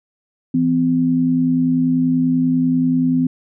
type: tone pair together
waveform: sine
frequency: 165.5 / 255.8 Hz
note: E3 / C4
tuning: +7 / -39 cents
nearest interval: minor sixth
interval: 754 cents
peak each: -20 / -14 dBFS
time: 0.54-3.27 s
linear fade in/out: 5 ms
effects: none